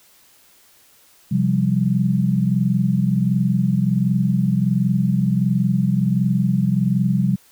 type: chord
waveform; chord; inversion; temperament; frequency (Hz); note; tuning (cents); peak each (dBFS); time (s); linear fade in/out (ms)
sine; C suspended fourth; none; equal; 130.81 / 174.61 / 196; C3 / F3 / G3; 0 / 0 / 0; -20 / -20 / -19; 1.31-7.36; 10
effects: white hiss -53 dBFS RMS until 7.51 s